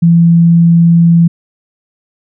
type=tone; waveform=sine; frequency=168.6 Hz; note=E3; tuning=39 cents sharp; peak=-3 dBFS; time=0.02-1.28 s; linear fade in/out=10 ms; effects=none